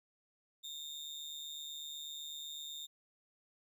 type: tone with amplitude modulation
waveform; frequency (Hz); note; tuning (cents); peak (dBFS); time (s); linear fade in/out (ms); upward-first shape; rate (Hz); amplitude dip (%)
35% pulse; 3651; A#7; -37; -38; 0.63-2.87; 20; sine; 148; 70
effects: none